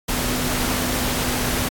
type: tone in noise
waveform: sine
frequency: 248.9 Hz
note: B3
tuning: 14 cents sharp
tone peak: -27 dBFS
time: 0.08-1.69 s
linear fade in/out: 10 ms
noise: pink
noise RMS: -23 dBFS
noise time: 0.08-1.69 s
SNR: -7 dB
effects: AAC 64 kbps